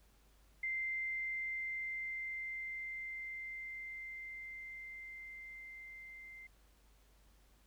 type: tone with level ramp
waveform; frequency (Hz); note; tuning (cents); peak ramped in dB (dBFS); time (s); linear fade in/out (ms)
sine; 2086; C7; -6; -35 to -50; 0.63-6.47; 5
effects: added 50 Hz sine -65 dBFS peak until 7.66 s + pink hiss -71 dBFS RMS until 7.66 s